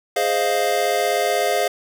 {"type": "chord", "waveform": "square", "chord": "F minor seventh", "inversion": "first", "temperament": "equal", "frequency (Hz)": [415.3, 523.3, 622.3, 698.5], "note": ["Ab4", "C5", "Eb5", "F5"], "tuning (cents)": [0, 0, 0, 0], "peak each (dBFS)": [-25, -25, -25, -22], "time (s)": [0.16, 1.68], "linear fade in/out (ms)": 5, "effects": []}